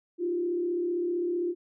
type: tone with frequency modulation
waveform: sine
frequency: 349.2 Hz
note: F4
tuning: in tune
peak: -26 dBFS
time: 0.18-1.55 s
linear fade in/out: 50 ms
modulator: 35.5 Hz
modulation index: 0.55
effects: none